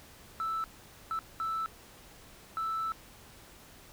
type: tone bursts at uneven times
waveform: sine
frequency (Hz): 1318.5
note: E6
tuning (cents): 0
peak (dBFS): -29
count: 4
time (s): 0.4-0.64 / 1.11-1.19 / 1.4-1.66 / 2.57-2.92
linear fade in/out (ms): 0
effects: tanh soft clip ceiling -28 dBFS + pink hiss -54 dBFS RMS until 3.92 s